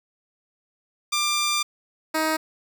10% pulse tone pair in turn, 1190 / 315.2 Hz, D6 / D#4, +22 / +23 cents, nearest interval octave + major seventh, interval 2299 cents, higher first, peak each -13 dBFS, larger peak neither, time 1.12-1.63 / 2.14-2.37 s, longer first, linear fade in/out 10 ms, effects none

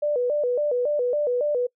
sine tone with vibrato, 539 Hz, C#5, 49 cents flat, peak -20 dBFS, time 0.02-1.67 s, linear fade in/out 10 ms, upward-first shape square, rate 3.6 Hz, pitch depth 160 cents each way, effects noise-tail reverb RT60 0.1 s tail -25 dB re dry

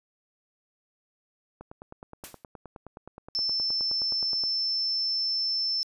click train, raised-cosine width 1 ms, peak -28 dBFS, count 28, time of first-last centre 1.61-4.437 s, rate 9.55 Hz
white noise with exponential decay, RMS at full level -39 dBFS, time 2.24-2.44 s, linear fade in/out 1 ms, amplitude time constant 43 ms
sine tone, 5310 Hz, E8, 12 cents sharp, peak -25 dBFS, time 3.35-5.83 s, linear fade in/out 0 ms
effects resampled to 32000 Hz

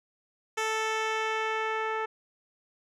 10% pulse tone with low-pass filter sweep, 440 Hz, A4, in tune, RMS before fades -30 dBFS, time 0.57-2.06 s, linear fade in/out 10 ms, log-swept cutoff 8300 to 1600 Hz, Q 0.77, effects none

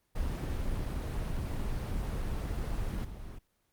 brown noise with level steps, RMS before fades -33 / -43 dBFS, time 0.15-3.39 s, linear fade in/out 10 ms, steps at 3.04 s, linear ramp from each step 10 ms, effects pink hiss -75 dBFS RMS until 3.72 s + Opus 24 kbps

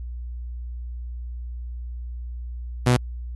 sawtooth tone, 123.47 Hz, B2, in tune, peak -11 dBFS, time 2.86-2.97 s, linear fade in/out 10 ms, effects added 60 Hz sine -30 dBFS peak until 3.35 s + AAC 32 kbps

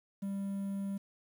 triangle tone with quantisation, 197.3 Hz, G3, 11 cents sharp, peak -32 dBFS, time 0.22-0.98 s, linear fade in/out 10 ms, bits 10, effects none

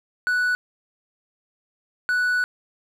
triangle tone pair in turn, 1480 / 1480 Hz, F#6 / F#6, 0 / 0 cents, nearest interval unison, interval 0 cents, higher neither, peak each -17 dBFS, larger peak neither, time 0.27-0.55 / 2.09-2.44 s, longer second, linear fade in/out 0 ms, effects none

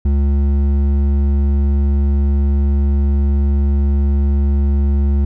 triangle tone with hard clipping, 70.3 Hz, C#2, 25 cents sharp, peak -13 dBFS, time 0.05-5.25 s, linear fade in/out 5 ms, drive 12 dB, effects none

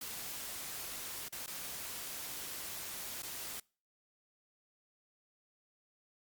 white noise with dropouts, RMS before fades -43 dBFS, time 0.01-3.6 s, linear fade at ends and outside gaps 5 ms, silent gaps 1.286-1.324 / 1.463-1.476 / 3.223-3.23 s, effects noise-tail reverb RT60 0.4 s tail -26 dB re dry + Opus 48 kbps

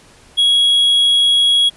triangle tone, 3322 Hz, G#7, in tune, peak -8 dBFS, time 0.37-1.7 s, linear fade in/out 20 ms, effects pink hiss -46 dBFS RMS until 1.76 s + resampled to 24000 Hz

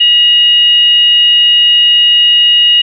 sine tone with frequency modulation, 2869 Hz, F7, 46 cents sharp, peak -4 dBFS, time 0-2.82 s, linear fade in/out 10 ms, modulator 924 Hz, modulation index 0.21, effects none

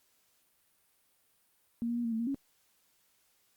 sine tone with pitch steps, 233.8 / 236.9 / 239 / 230.5 / 223.3 / 233.5 / 275.9 Hz, A#3 / A#3 / A#3 / A#3 / A3 / A#3 / C#4, +5 / +28 / +43 / -19 / +26 / +3 / -8 cents, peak -30 dBFS, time 1.82-2.345 s, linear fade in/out 0 ms, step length 75 ms, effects white hiss -71 dBFS RMS until 3.56 s + Opus 48 kbps

